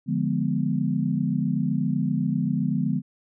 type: chord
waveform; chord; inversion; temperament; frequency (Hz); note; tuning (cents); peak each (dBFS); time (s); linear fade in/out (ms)
sine; D diminished seventh; none; equal with one note detuned; 146.83 / 174.61 / 207.7 / 247.7; D3 / F3 / Ab3 / Cb4; 0 / 0 / 0 / +5; -27; 0.06-3.02; 50
effects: none